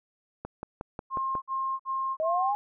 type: click train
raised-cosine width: 1 ms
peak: -21 dBFS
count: 6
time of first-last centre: 0.45-1.353 s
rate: 5.54 Hz
type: tone bursts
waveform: sine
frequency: 1065 Hz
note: C6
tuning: 30 cents sharp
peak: -27 dBFS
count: 4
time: 1.1-2.545 s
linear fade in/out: 50 ms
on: 320 ms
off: 55 ms
type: exponential sweep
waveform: sine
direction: up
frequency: 622.3 to 836 Hz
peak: -25 dBFS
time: 2.2-2.55 s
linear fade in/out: 0 ms
effects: none